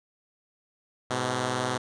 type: tone pair together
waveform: 5% pulse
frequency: 105.9 / 125.94 Hz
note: G#2 / B2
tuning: +34 / +34 cents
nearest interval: minor third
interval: 300 cents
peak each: -22 / -16 dBFS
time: 1.1-1.78 s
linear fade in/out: 10 ms
effects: resampled to 22050 Hz